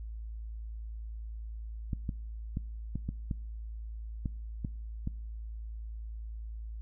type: clicks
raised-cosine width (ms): 5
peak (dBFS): -21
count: 9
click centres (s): 1.932 / 2.092 / 2.571 / 2.956 / 3.09 / 3.312 / 4.258 / 4.648 / 5.074
effects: noise-tail reverb RT60 0.7 s tail -23 dB re dry + added 55 Hz sine -38 dBFS peak until 6.81 s